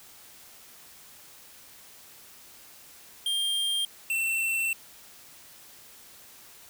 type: tone pair in turn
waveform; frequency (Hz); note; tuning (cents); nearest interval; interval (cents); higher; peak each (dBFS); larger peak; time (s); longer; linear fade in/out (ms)
square; 3200 / 2691; G7 / E7; +35 / +35; minor third; 300; first; -26; neither; 3.26-3.85 / 4.1-4.73; second; 2
effects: white hiss -51 dBFS RMS until 6.69 s